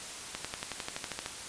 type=accelerating click train; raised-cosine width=0.2 ms; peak=-17 dBFS; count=12; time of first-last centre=0.35-1.261 s; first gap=96 ms; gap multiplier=0.97; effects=white hiss -42 dBFS RMS until 1.48 s + resampled to 22050 Hz